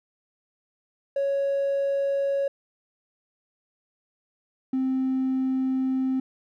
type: tone pair in turn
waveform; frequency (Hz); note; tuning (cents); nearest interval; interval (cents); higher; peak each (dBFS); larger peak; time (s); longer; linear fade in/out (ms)
triangle; 555 / 261.9; C#5 / C4; +2 / +2; octave + minor second; 1300; first; -19; neither; 1.16-2.48 / 4.73-6.2; second; 5
effects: tanh soft clip ceiling -18 dBFS